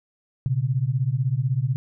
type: beating tone pair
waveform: sine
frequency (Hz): 121.4 / 137.4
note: B2 / C#3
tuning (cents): -29 / -15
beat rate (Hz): 16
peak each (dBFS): -23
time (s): 0.46-1.76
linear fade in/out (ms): 0
effects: none